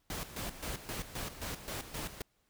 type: noise with tremolo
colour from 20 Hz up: pink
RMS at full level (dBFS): -39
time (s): 0.1-2.22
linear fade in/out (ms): 2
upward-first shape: square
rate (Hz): 3.8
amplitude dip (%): 70
effects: pink hiss -75 dBFS RMS until 2.49 s